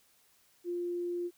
sine tone, 350 Hz, F4, 4 cents sharp, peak -32 dBFS, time 0.64-1.31 s, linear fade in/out 50 ms, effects white hiss -67 dBFS RMS until 1.37 s

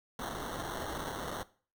blue noise with sample-and-hold, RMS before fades -39 dBFS, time 0.19-1.43 s, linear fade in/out 2 ms, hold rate 2450 Hz, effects noise-tail reverb RT60 0.4 s tail -18 dB re dry

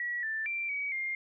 sine tone with pitch steps, 1928 / 1770 / 2356 / 2267 / 2117 Hz, B6 / A6 / D7 / C#7 / C7, -42 / +10 / +5 / +38 / +20 cents, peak -31 dBFS, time 0-1.15 s, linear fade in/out 2 ms, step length 230 ms, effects none

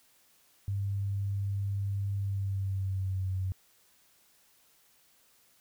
sine tone with pitch glide, 99.4 to 93.93 Hz, G2 to F#2, +25 to +27 cents, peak -29 dBFS, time 0.68-3.52 s, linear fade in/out 0 ms, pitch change -98 cents, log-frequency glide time 2.17-3.3 s, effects white hiss -65 dBFS RMS until 5.6 s

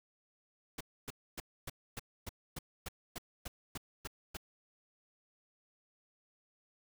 pink noise bursts, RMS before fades -42 dBFS, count 13, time 0.78-4.371 s, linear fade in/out 5 ms, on 27 ms, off 270 ms, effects none

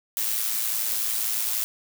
blue noise with amplitude modulation, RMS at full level -24 dBFS, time 0.17-1.64 s, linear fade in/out 0 ms, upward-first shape sine, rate 111 Hz, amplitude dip 50%, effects none

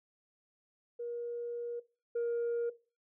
sine tone pair in turn, 475.4 / 471 Hz, A#4 / A#4, +34 / +18 cents, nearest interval unison, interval 16 cents, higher first, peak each -36 / -28 dBFS, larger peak second, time 0.99-1.8 / 2.15-2.7 s, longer first, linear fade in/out 10 ms, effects noise-tail reverb RT60 0.3 s tail -17 dB re dry + tanh soft clip ceiling -29 dBFS

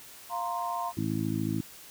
sine chord, F suspended fourth, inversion none, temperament equal, 698.5 / 932.3 / 1046.5 Hz, F5 / Bb5 / C6, 0 / 0 / 0 cents, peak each -34 dBFS, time 0.29-0.93 s, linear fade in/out 50 ms
harmonic tone, 53.8 Hz, A1, 38 cents flat, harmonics 2 / 3 / 4 / 5 / 6, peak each -34 / -34 / -34 / -34 / -34 dBFS, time 0.97-1.61 s, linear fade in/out 5 ms
effects white hiss -49 dBFS RMS until 1.9 s

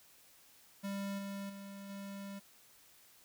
square tone with level steps, 198.2 Hz, G3, 19 cents sharp, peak -38 / -41 / -47 / -44 dBFS, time 0.83-2.4 s, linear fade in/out 20 ms, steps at 1.18 / 1.49 / 1.89 s, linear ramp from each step 10 ms, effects white hiss -63 dBFS RMS until 3.24 s

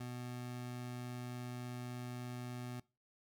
25% pulse tone, 123.47 Hz, B2, in tune, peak -39 dBFS, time 0-2.8 s, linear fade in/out 5 ms, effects noise-tail reverb RT60 0.3 s tail -22 dB re dry

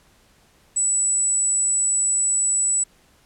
sine tone, 7902 Hz, B8, in tune, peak -17 dBFS, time 0.76-2.84 s, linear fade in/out 10 ms, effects pink hiss -57 dBFS RMS until 3.25 s + low-pass 12000 Hz 12 dB/octave

